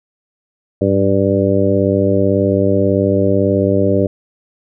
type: harmonic tone with a mistuned harmonic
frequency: 98.2 Hz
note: G2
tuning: 4 cents sharp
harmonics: 1 / 2 / 3 / 4 / 5 / 6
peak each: -18 / -18 / -18 / -18 / -18 / -18 dBFS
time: 0.81-4.07 s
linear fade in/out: 5 ms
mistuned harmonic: 1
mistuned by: +48 cents
effects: none